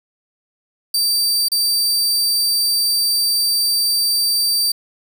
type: tone with dropouts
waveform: sawtooth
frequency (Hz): 4654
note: D8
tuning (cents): -17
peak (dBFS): -12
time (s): 0.94-4.72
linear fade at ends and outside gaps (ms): 5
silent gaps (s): 1.485-1.517
effects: none